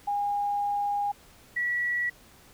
sine tone pair in turn, 815 / 1938.4 Hz, G#5 / B6, -33 / -33 cents, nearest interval octave + minor third, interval 1500 cents, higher second, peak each -25 / -25 dBFS, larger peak neither, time 0.07-1.12 / 1.56-2.1 s, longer first, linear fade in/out 10 ms, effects pink hiss -55 dBFS RMS until 2.53 s

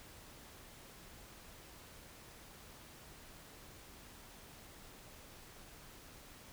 silence, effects pink hiss -56 dBFS RMS until 6.52 s

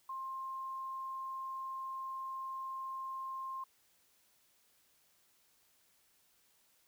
sine tone, 1059 Hz, C6, 21 cents sharp, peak -39 dBFS, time 0.09-3.64 s, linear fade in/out 5 ms, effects white hiss -71 dBFS RMS until 6.87 s

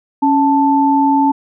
sine tone pair together, 277.2 / 880.1 Hz, C#4 / A5, 0 / 0 cents, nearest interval octave + minor sixth, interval 2000 cents, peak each -12 dBFS, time 0.22-1.32 s, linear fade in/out 10 ms, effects none

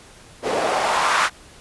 white noise with band-pass filter sweep, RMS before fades -20 dBFS, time 0.42-1.3 s, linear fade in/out 50 ms, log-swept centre 440 to 1400 Hz, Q 2.2, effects pink hiss -46 dBFS RMS until 1.6 s + resampled to 24000 Hz

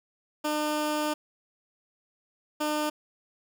15% pulse tone bursts at uneven times, 301.9 Hz, D4, 48 cents sharp, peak -20 dBFS, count 2, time 0.44-1.14 / 2.6-2.9 s, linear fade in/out 10 ms, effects none

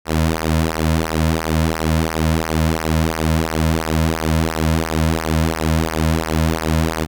sawtooth tone with flanger, 80.1 Hz, E2, 49 cents flat, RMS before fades -18 dBFS, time 0.05-7.07 s, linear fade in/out 50 ms, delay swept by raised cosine 0.26 to 2.66 ms, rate 2.9 Hz, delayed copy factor -0.9, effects none

